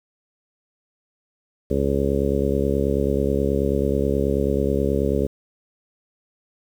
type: harmonic tone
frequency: 69.3 Hz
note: C#2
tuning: in tune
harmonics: 1 / 2 / 3 / 4 / 5 / 6 / 7 / 8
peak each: -25 / -28 / -26 / -27 / -30 / -24 / -27 / -29 dBFS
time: 1.7-5.27 s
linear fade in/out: 10 ms
effects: 8-bit